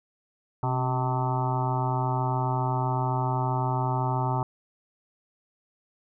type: harmonic tone with a mistuned harmonic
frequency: 127.7 Hz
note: C3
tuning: 42 cents flat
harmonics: 1 / 2 / 3 / 5 / 6 / 7 / 8 / 9 / 10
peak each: -26 / -37 / -36 / -37 / -34 / -30 / -39 / -37 / -40 dBFS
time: 0.63-4.43 s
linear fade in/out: 2 ms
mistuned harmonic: 2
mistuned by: +88 cents
effects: none